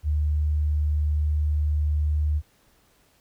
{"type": "tone", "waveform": "sine", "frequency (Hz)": 75.1, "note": "D2", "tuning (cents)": 39, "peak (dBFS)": -20, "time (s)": [0.03, 2.42], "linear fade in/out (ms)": 50, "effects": ["pink hiss -62 dBFS RMS until 3.2 s"]}